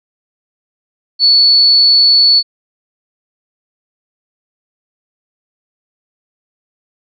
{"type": "tone", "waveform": "sine", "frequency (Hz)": 4435, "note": "C#8", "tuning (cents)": 0, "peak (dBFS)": -5, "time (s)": [1.19, 2.43], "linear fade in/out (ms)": 50, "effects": []}